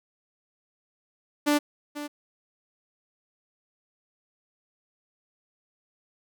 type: tone with echo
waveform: sawtooth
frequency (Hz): 293.7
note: D4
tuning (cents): 0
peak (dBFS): -16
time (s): 1.46-1.59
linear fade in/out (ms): 20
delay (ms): 490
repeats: 1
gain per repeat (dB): -13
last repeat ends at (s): 2.08
effects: none